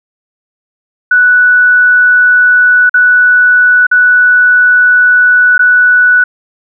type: tone with dropouts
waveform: sine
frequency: 1480 Hz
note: F#6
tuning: in tune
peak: -3 dBFS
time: 1.11-6.24 s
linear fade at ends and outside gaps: 5 ms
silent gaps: 2.895-2.941 / 3.868-3.913 / 5.58-5.592 s
effects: none